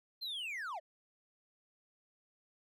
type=linear sweep; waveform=triangle; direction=down; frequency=4232 to 568 Hz; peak=-37 dBFS; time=0.21-0.8 s; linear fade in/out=20 ms; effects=none